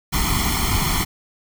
pink noise with comb filter, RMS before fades -20 dBFS, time 0.12-1.05 s, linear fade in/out 20 ms, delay 0.93 ms, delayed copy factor +1, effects none

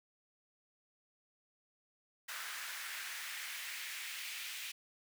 pink noise with high-pass filter sweep, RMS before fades -44 dBFS, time 2.28-4.72 s, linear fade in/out 10 ms, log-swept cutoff 1500 to 2500 Hz, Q 2.1, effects none

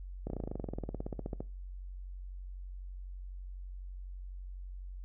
slowing click train, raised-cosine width 2 ms, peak -24 dBFS, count 24, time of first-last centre 0.27-1.405 s, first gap 31 ms, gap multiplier 1.04, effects noise-tail reverb RT60 0.3 s tail -21 dB re dry + added 46 Hz sine -41 dBFS peak until 5.04 s

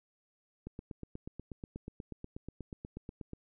click train, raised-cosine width 3 ms, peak -29 dBFS, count 23, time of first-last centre 0.67-3.333 s, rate 8.26 Hz, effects none

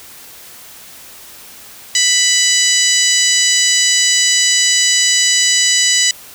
harmonic tone, 990 Hz, B5, 4 cents sharp, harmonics 2 / 3 / 4 / 5 / 6 / 7 / 8, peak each -18 / -18 / -18 / -18 / -18 / -18 / -18 dBFS, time 1.95-6.11 s, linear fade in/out 2 ms, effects white hiss -37 dBFS RMS until 6.34 s

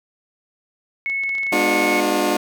sine tone, 2197 Hz, C#7, 16 cents flat, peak -20 dBFS, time 1.06-2 s, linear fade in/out 0 ms
clicks, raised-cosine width 0.2 ms, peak -21 dBFS, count 11, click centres 1.099 / 1.236 / 1.293 / 1.352 / 1.383 / 1.433 / 1.467 / 1.55 / 1.606 / 1.84 / 1.998 s
20% pulse chord, G# diminished seventh, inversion none, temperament just, 207.7 / 249.2 / 299 / 358.8 Hz, G#3 / B3 / D4 / F4, 0 / +16 / +31 / +47 cents, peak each -21 / -22 / -16 / -16 dBFS, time 1.52-2.37 s, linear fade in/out 5 ms
effects none

